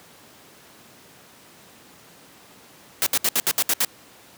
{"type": "noise bursts", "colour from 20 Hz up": "white", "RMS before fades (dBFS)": -20, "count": 8, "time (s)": [3.02, 3.848], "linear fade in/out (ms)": 0, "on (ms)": 44, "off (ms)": 68, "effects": ["pink hiss -49 dBFS RMS until 4.37 s", "high-pass 150 Hz 12 dB/octave"]}